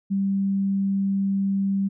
sine tone, 196 Hz, G3, in tune, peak -20 dBFS, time 0.1-1.89 s, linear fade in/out 20 ms, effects none

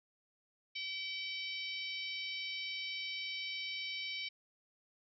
harmonic tone with a mistuned harmonic, 766 Hz, G5, 40 cents flat, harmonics 3 / 4 / 5 / 6 / 7, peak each -42 / -44 / -46 / -48 / -49 dBFS, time 0.75-4.29 s, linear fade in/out 10 ms, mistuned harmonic 7, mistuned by +16 cents, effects none

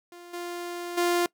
sawtooth tone with level steps, 349.2 Hz, F4, in tune, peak -40 / -29 / -18 dBFS, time 0.12-1.26 s, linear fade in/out 2 ms, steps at 0.33 / 0.97 s, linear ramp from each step 10 ms, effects noise-tail reverb RT60 0.1 s tail -22 dB re dry

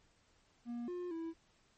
triangle tone with pitch steps, 238.2 / 355.8 / 328.4 Hz, A#3 / F4 / E4, +38 / +32 / -6 cents, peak -37 dBFS, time 0.65-1.34 s, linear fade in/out 50 ms, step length 230 ms, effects pink hiss -71 dBFS RMS until 1.77 s + MP3 32 kbps

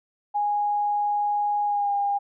sine tone with pitch glide, 826 to 807.6 Hz, G#5 to G#5, -10 to -49 cents, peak -21 dBFS, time 0.34-2.19 s, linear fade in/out 20 ms, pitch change -39 cents, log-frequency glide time 1.65-1.93 s, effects none

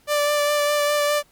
sawtooth tone with vibrato, 587.3 Hz, D5, in tune, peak -14 dBFS, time 0.07-1.23 s, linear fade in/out 50 ms, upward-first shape sine, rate 4.9 Hz, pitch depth 15 cents each way, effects pink hiss -58 dBFS RMS until 1.31 s + MP3 96 kbps

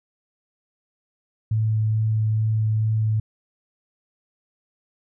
sine tone with vibrato, 109.3 Hz, A2, 11 cents flat, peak -18 dBFS, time 1.51-3.2 s, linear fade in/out 5 ms, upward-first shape sine, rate 2.3 Hz, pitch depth 8 cents each way, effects none

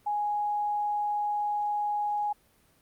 sine tone, 830.6 Hz, G#5, in tune, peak -26 dBFS, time 0.06-2.33 s, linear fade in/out 10 ms, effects pink hiss -64 dBFS RMS until 2.81 s + Opus 32 kbps

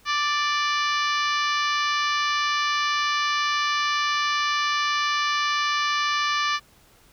harmonic tone with a mistuned harmonic, 587.3 Hz, D5, in tune, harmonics 2 / 3 / 4 / 5 / 6 / 7 / 8 / 9 / 10, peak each -24 / -28 / -30 / -32 / -34 / -35 / -36 / -37 / -38 dBFS, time 0.05-6.6 s, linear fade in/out 50 ms, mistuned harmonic 10, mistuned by +24 cents, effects pink hiss -56 dBFS RMS until 7.12 s

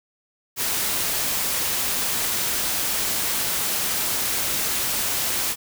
white noise, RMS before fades -24 dBFS, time 0.56-5.56 s, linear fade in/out 50 ms, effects none

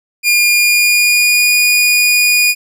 sawtooth tone with pitch glide, 2419 to 2451 Hz, D#7 to D#7, -49 to -27 cents, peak -5 dBFS, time 0.23-2.55 s, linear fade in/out 50 ms, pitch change +22 cents, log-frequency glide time 0.47-1.55 s, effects none

